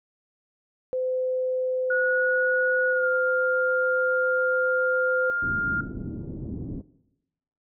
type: tone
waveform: sine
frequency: 512 Hz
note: C5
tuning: 38 cents flat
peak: -24 dBFS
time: 0.93-5.3 s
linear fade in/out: 0 ms
type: tone with pitch glide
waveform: sine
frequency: 1456 to 1404.8 Hz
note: F#6 to F6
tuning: -28 to +10 cents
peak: -23 dBFS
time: 1.9-5.81 s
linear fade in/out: 5 ms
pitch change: -62 cents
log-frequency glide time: 2.9-3.08 s
type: low-pass noise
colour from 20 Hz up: white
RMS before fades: -34 dBFS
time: 5.42-6.82 s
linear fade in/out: 10 ms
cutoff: 300 Hz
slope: 24 dB/octave
effects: noise-tail reverb RT60 0.9 s tail -18 dB re dry